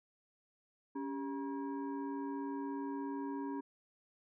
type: tone with frequency modulation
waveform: sine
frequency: 279.5 Hz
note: C#4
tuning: 14 cents sharp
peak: -37 dBFS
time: 0.95-3.61 s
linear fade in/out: 10 ms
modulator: 676 Hz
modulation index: 0.82
effects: none